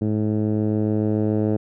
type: tone with low-pass filter sweep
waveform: 10% pulse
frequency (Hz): 107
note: A2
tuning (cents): -48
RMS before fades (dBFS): -21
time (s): 0.01-1.57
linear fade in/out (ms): 10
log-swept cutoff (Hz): 290 to 450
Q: 0.96
effects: none